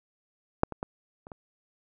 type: clicks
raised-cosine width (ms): 1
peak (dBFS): -6 / -22 / -18 / -30 / -27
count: 5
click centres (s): 0.634 / 0.723 / 0.829 / 1.269 / 1.318
effects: none